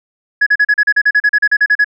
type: tone bursts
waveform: sine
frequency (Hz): 1683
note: G#6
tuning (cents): +23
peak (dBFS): -5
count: 16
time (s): 0.41-1.845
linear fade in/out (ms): 10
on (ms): 55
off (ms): 37
effects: tanh soft clip ceiling -5 dBFS

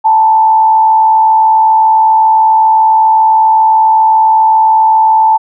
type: tone with frequency modulation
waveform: sine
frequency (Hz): 880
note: A5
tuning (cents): 0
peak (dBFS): -4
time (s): 0.04-5.38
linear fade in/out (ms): 20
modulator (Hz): 72.6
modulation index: 0.41
effects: none

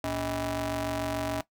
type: ring-modulated tone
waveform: sawtooth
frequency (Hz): 174.61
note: F3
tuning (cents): 0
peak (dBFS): -22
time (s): 0.04-1.41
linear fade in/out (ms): 0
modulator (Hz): 460
effects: noise-tail reverb RT60 0.1 s tail -17 dB re dry

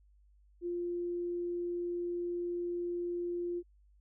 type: tone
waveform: sine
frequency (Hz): 349.2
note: F4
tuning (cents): 0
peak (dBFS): -33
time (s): 0.61-3.63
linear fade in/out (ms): 50
effects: added 50 Hz sine -61 dBFS peak until 4 s

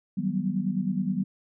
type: tone cluster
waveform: sine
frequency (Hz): 156.5 / 186.3 / 196 / 244.3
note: D#3 / F#3 / G3 / B3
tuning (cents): +10 / +12 / 0 / -19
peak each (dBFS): -35 / -28 / -29 / -32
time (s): 0.17-1.24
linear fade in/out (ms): 10
effects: none

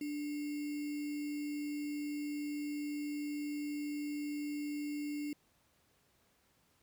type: tone with sample-and-hold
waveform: sine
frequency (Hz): 293.7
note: D4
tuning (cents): 0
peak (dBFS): -36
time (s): 0.01-5.33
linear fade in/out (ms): 2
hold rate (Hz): 2450
effects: pink hiss -72 dBFS RMS until 6.82 s + high-pass 60 Hz 12 dB/octave

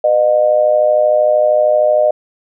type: tone with amplitude modulation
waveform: sine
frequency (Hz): 611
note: D#5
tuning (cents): -32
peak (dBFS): -5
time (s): 0.04-2.11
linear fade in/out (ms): 5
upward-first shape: sine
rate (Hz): 113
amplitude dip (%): 75
effects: none

